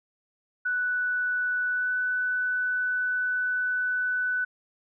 sine tone with pitch glide, 1484 to 1495.2 Hz, F#6 to F#6, +5 to +18 cents, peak -24 dBFS, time 0.65-4.45 s, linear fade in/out 10 ms, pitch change +13 cents, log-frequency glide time 1.7-1.91 s, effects none

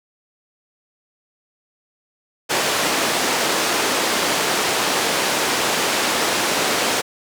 pink band-pass noise, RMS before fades -20 dBFS, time 2.49-7.02 s, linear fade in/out 20 ms, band 340 to 8800 Hz, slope 12 dB/octave, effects none

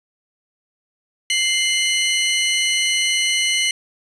sawtooth tone pair together, 2093 / 2968 Hz, C7 / F#7, 0 / +5 cents, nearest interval tritone, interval 605 cents, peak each -16 dBFS, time 1.3-3.71 s, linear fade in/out 2 ms, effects resampled to 22050 Hz + 7-bit

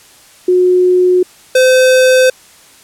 sine / square tone pair in turn, 363.3 / 513.8 Hz, F#4 / C5, -32 / -32 cents, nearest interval tritone, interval 600 cents, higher second, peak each -6 dBFS, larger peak neither, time 0.48-1.23 / 1.55-2.3 s, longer neither, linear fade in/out 5 ms, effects white hiss -42 dBFS RMS until 2.83 s + low-pass 11000 Hz 12 dB/octave

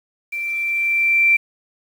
sine tone with level ramp, 2349 Hz, D7, in tune, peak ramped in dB -23 to -10 dBFS, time 0.32-1.37 s, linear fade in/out 10 ms, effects 7-bit

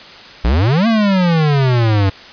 square exponential two-way sweep, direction up then down, 52.8 to 233.1 to 94.6 Hz, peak -11 dBFS, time 0.44-2.1 s, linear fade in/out 10 ms, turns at 0.87 s, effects white hiss -36 dBFS RMS until 2.32 s + resampled to 11025 Hz

